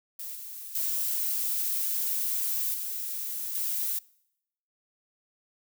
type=noise with level steps; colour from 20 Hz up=violet; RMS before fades=-38 / -41 / -29 / -34 / -30 dBFS; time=0.19-3.99 s; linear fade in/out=5 ms; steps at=0.35 / 0.75 / 2.74 / 3.55 s; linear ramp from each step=2 ms; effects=noise-tail reverb RT60 0.8 s tail -24 dB re dry